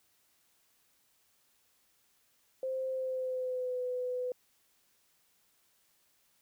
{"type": "tone with pitch glide", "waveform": "sine", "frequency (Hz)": [523, 500.2], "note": ["C5", "B4"], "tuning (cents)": [-1, 22], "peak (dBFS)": -32, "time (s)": [2.63, 4.32], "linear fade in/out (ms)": 2, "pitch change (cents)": -77, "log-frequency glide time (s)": [2.9, 3.81], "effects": ["white hiss -71 dBFS RMS until 6.41 s"]}